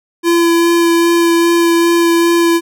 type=tone with vibrato; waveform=square; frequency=338.8 Hz; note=E4; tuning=48 cents sharp; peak=-9 dBFS; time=0.23-2.61 s; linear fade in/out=50 ms; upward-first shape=sine; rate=2.5 Hz; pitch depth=11 cents each way; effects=none